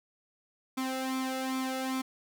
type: tone with flanger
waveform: sawtooth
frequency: 261.6 Hz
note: C4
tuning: in tune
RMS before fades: -33 dBFS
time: 0.77-2.02 s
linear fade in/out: 10 ms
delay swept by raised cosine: 0.86 to 1.47 ms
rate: 2.5 Hz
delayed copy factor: +0.75
effects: none